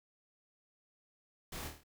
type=noise with echo; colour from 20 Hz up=pink; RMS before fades=-44 dBFS; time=1.52-1.68 s; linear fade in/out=5 ms; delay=26 ms; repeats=6; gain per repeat=-4 dB; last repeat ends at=1.836 s; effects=none